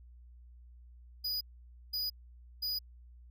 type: tone bursts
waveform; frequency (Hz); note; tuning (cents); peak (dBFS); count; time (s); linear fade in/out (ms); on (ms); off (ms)
square; 4936; D#8; -15; -33; 3; 1.24-2.79; 10; 170; 520
effects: added 60 Hz sine -52 dBFS peak until 3.3 s